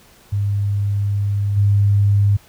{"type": "tone with level steps", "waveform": "sine", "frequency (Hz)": 101.2, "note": "G#2", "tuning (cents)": -44, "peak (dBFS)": [-16, -11], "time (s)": [0.32, 2.37], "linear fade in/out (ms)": 10, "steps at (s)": 1.56, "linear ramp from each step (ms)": 20, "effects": ["pink hiss -49 dBFS RMS until 2.48 s"]}